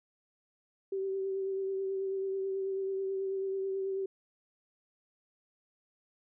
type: tone with vibrato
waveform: sine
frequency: 386.3 Hz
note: G4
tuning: 25 cents flat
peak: -31 dBFS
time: 0.92-4.06 s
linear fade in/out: 5 ms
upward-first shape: triangle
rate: 9.2 Hz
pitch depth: 24 cents each way
effects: none